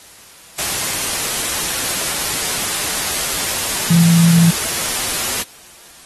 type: tone in noise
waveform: sine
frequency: 168.6 Hz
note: E3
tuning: 39 cents sharp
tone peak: -8 dBFS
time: 3.9-4.51 s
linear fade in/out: 10 ms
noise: white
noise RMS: -20 dBFS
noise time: 0.58-5.43 s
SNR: +9 dB
effects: white hiss -42 dBFS RMS until 6.05 s + AAC 32 kbps